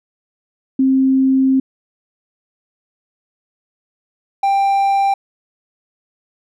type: tone pair in turn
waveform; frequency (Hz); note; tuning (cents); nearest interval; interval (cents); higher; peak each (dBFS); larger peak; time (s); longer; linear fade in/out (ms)
sine / triangle; 265 / 789.5; C4 / G5; +22 / +12; octave + perfect fifth; 1890; second; -10; neither; 0.79-1.6 / 4.43-5.14; first; 5
effects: none